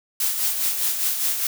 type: noise with tremolo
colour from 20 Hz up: blue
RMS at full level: -21 dBFS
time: 0.2-1.47 s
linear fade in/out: 2 ms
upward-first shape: sine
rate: 4.9 Hz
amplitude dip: 50%
effects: none